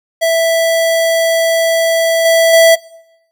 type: tone with level steps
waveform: square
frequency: 659.3 Hz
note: E5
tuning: in tune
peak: -10 / -7 / -4 dBFS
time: 0.21-2.76 s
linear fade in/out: 20 ms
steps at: 2.25 / 2.53 s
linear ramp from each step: 5 ms
effects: noise-tail reverb RT60 0.9 s tail -24 dB re dry